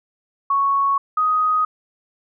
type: tone pair in turn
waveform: sine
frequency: 1108.7 / 1251 Hz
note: C#6 / D#6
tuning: 0 / +9 cents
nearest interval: major second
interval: 209 cents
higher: second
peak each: -15 dBFS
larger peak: neither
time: 0.5-0.98 / 1.17-1.65 s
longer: neither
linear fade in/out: 5 ms
effects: none